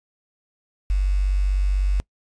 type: tone with quantisation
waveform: sine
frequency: 48.02 Hz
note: G1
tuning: 35 cents flat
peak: -17 dBFS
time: 0.9-2 s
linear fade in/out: 0 ms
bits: 7
effects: noise-tail reverb RT60 0.1 s tail -24 dB re dry + resampled to 22050 Hz